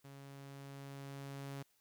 sawtooth tone with level ramp, 138.59 Hz, C#3, in tune, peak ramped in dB -48 to -39 dBFS, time 0.04-1.63 s, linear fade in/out 10 ms, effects white hiss -75 dBFS RMS until 1.8 s

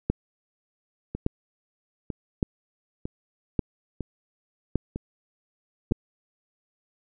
two click trains, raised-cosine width 3 ms, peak -9 / -18 dBFS, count 6 / 6, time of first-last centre 0.1-5.921 / 1.15-5.912 s, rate 0.859 / 1.05 Hz, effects none

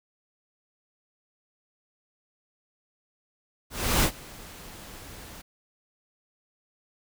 pink noise with ADSR envelope, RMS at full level -21 dBFS, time 3.7-5.42 s, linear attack 330 ms, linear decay 79 ms, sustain -23 dB, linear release 11 ms, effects none

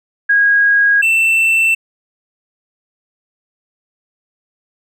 sine / triangle tone pair in turn, 1642 / 2675 Hz, G#6 / E7, -20 / +25 cents, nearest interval minor sixth, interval 845 cents, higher second, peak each -8 / -8 dBFS, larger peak neither, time 0.29-1.02 / 1.02-1.75 s, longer neither, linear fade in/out 10 ms, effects none

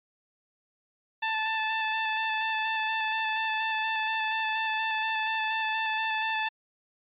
15% pulse tone with vibrato, 880 Hz, A5, in tune, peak -20 dBFS, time 1.22-6.49 s, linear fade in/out 10 ms, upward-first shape square, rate 4.2 Hz, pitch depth 13 cents each way, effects resampled to 8000 Hz

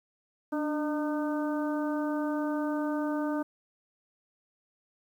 harmonic tone with a mistuned harmonic, 303.9 Hz, D#4, 41 cents flat, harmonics 1 / 2 / 3 / 4 / 5, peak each -29 / -35 / -39 / -41 / -43 dBFS, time 0.52-3.43 s, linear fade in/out 10 ms, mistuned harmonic 1, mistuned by -51 cents, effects 10-bit

